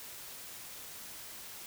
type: silence
effects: white hiss -47 dBFS RMS until 1.66 s

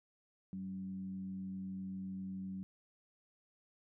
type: tone with frequency modulation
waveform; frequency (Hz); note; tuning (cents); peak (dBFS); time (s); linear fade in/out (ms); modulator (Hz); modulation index
sine; 190; F#3; +46; -40; 0.53-2.63; 0; 92.3; 0.34
effects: none

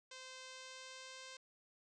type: tone with pitch glide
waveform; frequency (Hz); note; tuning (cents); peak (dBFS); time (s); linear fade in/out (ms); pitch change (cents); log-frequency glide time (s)
5% pulse; 518 to 522.2; C5 to C5; -17 to -3; -39; 0.11-1.37; 5; +14; 0.44-1.22
effects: resampled to 22050 Hz

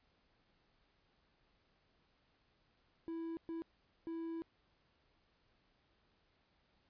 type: tone bursts at uneven times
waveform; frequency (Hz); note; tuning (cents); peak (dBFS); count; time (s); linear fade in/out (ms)
triangle; 329.6; E4; 0; -38; 3; 3.08-3.37 / 3.49-3.62 / 4.07-4.42; 0
effects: pink hiss -75 dBFS RMS until 6.89 s + resampled to 11025 Hz

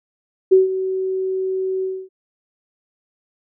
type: tone with ADSR envelope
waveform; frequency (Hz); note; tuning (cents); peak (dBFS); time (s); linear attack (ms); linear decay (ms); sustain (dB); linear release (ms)
sine; 377.7; F#4; +36; -6; 0.51-2.09; 16; 150; -13; 260
effects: none

